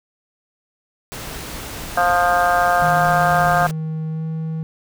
pink noise, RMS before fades -31 dBFS, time 1.12-3.71 s, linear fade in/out 0 ms
harmonic tone, 176.1 Hz, F3, 15 cents sharp, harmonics 3 / 4 / 5 / 6 / 7 / 8 / 9, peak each -25 / -16 / -26 / -27 / -21 / -26 / -22 dBFS, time 1.97-3.67 s, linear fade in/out 5 ms
triangle tone with pitch glide, 158.1 to 159.94 Hz, D#3 to D#3, +28 to +48 cents, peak -20 dBFS, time 2.82-4.63 s, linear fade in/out 0 ms, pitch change +20 cents, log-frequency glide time 4.09-4.24 s
effects none

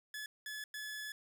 sawtooth tone bursts at uneven times, 1713 Hz, A6, 47 cents flat, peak -38 dBFS, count 3, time 0.14-0.26 / 0.46-0.64 / 0.74-1.12 s, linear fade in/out 2 ms, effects none

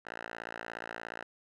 5% pulse tone with band-pass filter, 57 Hz, A#1, 38 cents flat, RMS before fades -43 dBFS, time 0.05-1.24 s, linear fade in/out 10 ms, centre 1400 Hz, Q 1.8, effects none

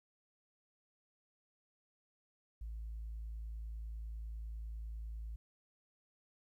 sine tone, 55 Hz, A1, in tune, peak -40 dBFS, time 2.61-5.36 s, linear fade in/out 5 ms, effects tanh soft clip ceiling -38 dBFS + 13-bit

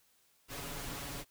pink noise with comb filter, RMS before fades -42 dBFS, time 0.48-1.25 s, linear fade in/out 50 ms, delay 7.1 ms, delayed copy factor +0.6, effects white hiss -70 dBFS RMS until 1.3 s

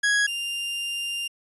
40% pulse tone pair in turn, 1661.2 / 2794 Hz, G#6 / F7, 0 / 0 cents, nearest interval major sixth, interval 900 cents, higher second, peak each -18 / -26 dBFS, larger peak first, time 0.03-0.27 / 0.27-1.28 s, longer second, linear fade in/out 10 ms, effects resampled to 24000 Hz

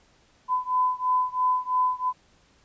sine beating tone pair, 1007 / 1010 Hz, B5 / B5, +33 / +39 cents, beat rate 3 Hz, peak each -24 / -25 dBFS, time 0.48-2.13 s, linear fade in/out 50 ms, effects pink hiss -61 dBFS RMS until 2.64 s + resampled to 16000 Hz

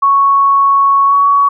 sine tone with pitch glide, 1108.7 to 1124.2 Hz, C#6 to C#6, 0 to +24 cents, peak -6 dBFS, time 0.02-1.49 s, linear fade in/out 10 ms, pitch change +24 cents, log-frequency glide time 1.07-1.15 s, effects none

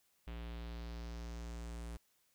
square tone with low-pass filter sweep, 58 Hz, A#1, 8 cents flat, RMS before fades -45 dBFS, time 0.27-1.97 s, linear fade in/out 5 ms, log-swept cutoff 3000 to 9900 Hz, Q 2, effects white hiss -75 dBFS RMS until 2.34 s

